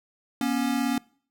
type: tone pair together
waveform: square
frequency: 240 / 277.2 Hz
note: B3 / C#4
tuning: -49 / 0 cents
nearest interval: major second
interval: 249 cents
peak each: -27 dBFS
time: 0.41-0.98 s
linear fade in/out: 2 ms
effects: noise-tail reverb RT60 0.5 s tail -24 dB re dry